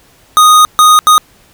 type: tone bursts at uneven times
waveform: square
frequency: 1241 Hz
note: D#6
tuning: 5 cents flat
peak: -3 dBFS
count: 3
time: 0.37-0.65 / 0.79-0.99 / 1.07-1.18 s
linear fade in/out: 0 ms
effects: pink hiss -46 dBFS RMS until 1.53 s